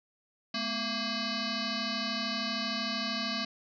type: tone with frequency modulation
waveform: sine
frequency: 2082 Hz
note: C7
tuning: 9 cents flat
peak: -30 dBFS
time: 0.54-3.45 s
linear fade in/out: 5 ms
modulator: 459 Hz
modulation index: 6.2
effects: none